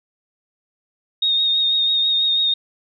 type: tone with vibrato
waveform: sine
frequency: 3712 Hz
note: A#7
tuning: 8 cents flat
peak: -15 dBFS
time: 1.22-2.54 s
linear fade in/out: 5 ms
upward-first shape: triangle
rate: 6.1 Hz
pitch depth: 29 cents each way
effects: none